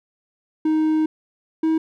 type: tone pair in turn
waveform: triangle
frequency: 312.5 / 319.6 Hz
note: D#4 / D#4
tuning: +8 / +47 cents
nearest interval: unison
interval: 39 cents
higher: second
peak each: -14 dBFS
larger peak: neither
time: 0.65-1.06 / 1.63-1.78 s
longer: first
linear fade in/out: 5 ms
effects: none